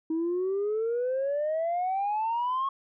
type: exponential sweep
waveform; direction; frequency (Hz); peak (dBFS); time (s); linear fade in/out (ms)
sine; up; 316.5 to 1100; -24; 0.1-2.69; 5
effects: tanh soft clip ceiling -23 dBFS